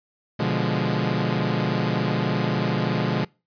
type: chord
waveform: sawtooth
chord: B diminished seventh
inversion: none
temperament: equal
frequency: 123.47 / 146.83 / 174.61 / 207.7 Hz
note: B2 / D3 / F3 / Ab3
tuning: 0 / 0 / 0 / 0 cents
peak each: -23 dBFS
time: 0.39-3.25 s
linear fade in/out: 10 ms
effects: noise-tail reverb RT60 0.3 s tail -25 dB re dry + resampled to 11025 Hz